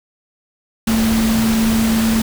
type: tone in noise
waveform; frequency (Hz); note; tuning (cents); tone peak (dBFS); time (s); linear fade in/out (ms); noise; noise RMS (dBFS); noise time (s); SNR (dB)
sine; 223.4; A3; +27; -13; 0.87-2.22; 5; pink; -22; 0.87-2.22; +6
effects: none